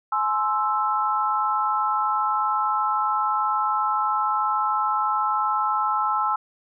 sine chord, Ab augmented, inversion none, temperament equal with one note detuned, 846.6 / 1046.5 / 1318.5 Hz, Ab5 / C6 / E6, +33 / 0 / 0 cents, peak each -25 / -26 / -23 dBFS, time 0.12-6.36 s, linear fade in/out 5 ms, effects none

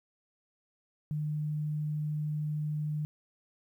sine tone, 151.1 Hz, D3, 50 cents sharp, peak -30 dBFS, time 1.11-3.05 s, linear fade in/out 0 ms, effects 11-bit

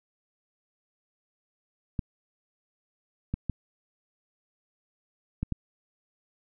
clicks, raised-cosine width 5 ms, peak -16 dBFS, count 5, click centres 1.992 / 3.34 / 3.497 / 5.43 / 5.523 s, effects none

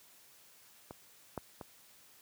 clicks, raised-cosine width 1 ms, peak -30 / -23 / -29 dBFS, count 3, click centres 0.909 / 1.377 / 1.612 s, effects white hiss -61 dBFS RMS until 2.21 s + high-pass 60 Hz 12 dB/octave

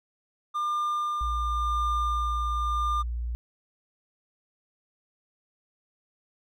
triangle tone with tremolo, 1200 Hz, D6, 37 cents sharp, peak -23 dBFS, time 0.54-3.03 s, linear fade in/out 20 ms, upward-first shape sine, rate 0.92 Hz, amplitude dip 30%
sine tone, 59 Hz, A#1, 22 cents sharp, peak -28 dBFS, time 1.21-3.35 s, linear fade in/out 0 ms
effects none

